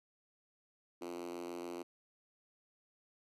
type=tone with high-pass filter; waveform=5% pulse; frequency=86.9 Hz; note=F2; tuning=8 cents flat; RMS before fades=-44 dBFS; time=1.01-1.83 s; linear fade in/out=10 ms; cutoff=310 Hz; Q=6.2; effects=resampled to 32000 Hz